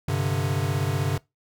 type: chord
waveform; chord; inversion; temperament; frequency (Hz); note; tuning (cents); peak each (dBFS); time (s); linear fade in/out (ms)
square; G suspended fourth; none; equal; 98 / 130.81 / 146.83; G2 / C3 / D3; 0 / 0 / 0; -28; 0.08-1.18; 5
effects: noise-tail reverb RT60 0.2 s tail -22 dB re dry